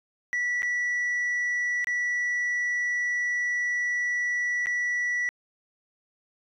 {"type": "tone with dropouts", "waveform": "sine", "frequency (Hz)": 1950, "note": "B6", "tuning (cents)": -23, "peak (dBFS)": -22, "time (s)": [0.33, 5.29], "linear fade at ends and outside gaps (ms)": 0, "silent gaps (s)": [[0.621, 0.63], [1.844, 1.871], [4.659, 4.669]], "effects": ["tanh soft clip ceiling -23 dBFS"]}